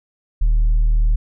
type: tone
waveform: sine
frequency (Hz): 38.67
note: D#1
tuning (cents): -10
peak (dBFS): -9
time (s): 0.41-1.16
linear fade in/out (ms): 10
effects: tanh soft clip ceiling -11 dBFS